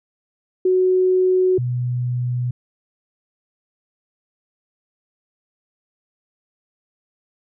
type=tone pair in turn; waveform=sine; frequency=370 / 123.47 Hz; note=F#4 / B2; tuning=0 / 0 cents; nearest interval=octave + perfect fifth; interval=1900 cents; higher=first; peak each=-13 / -19 dBFS; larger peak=first; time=0.65-1.58 / 1.58-2.51 s; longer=neither; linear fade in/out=5 ms; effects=none